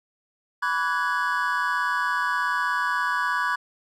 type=chord; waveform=triangle; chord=G# half-diminished seventh; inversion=first; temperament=equal with one note detuned; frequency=987.8 / 1144.5 / 1480 / 1661.2 Hz; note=B5 / D6 / F#6 / G#6; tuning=0 / -45 / 0 / 0 cents; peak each=-26 dBFS; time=0.62-3.56 s; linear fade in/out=10 ms; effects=none